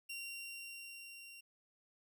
sawtooth tone with level ramp, 2759 Hz, F7, 22 cents flat, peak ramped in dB -39 to -49 dBFS, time 0.09-1.41 s, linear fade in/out 10 ms, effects none

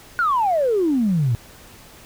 sine exponential sweep, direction down, 1480 to 110.4 Hz, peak -15 dBFS, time 0.19-1.35 s, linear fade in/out 0 ms, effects tanh soft clip ceiling -11 dBFS + pink hiss -45 dBFS RMS until 2.05 s

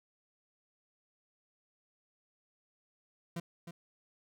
40% pulse tone with echo, 170 Hz, F3, 46 cents flat, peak -35 dBFS, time 3.36-3.4 s, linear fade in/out 5 ms, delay 310 ms, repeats 1, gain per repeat -8 dB, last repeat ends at 3.71 s, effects none

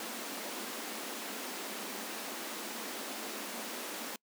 pink high-pass noise, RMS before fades -41 dBFS, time 0-4.16 s, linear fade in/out 2 ms, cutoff 200 Hz, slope 96 dB/octave, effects noise-tail reverb RT60 0.1 s tail -26 dB re dry

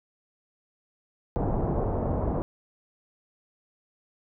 pink low-pass noise, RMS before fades -27 dBFS, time 1.36-2.42 s, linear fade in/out 0 ms, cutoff 840 Hz, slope 24 dB/octave, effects none

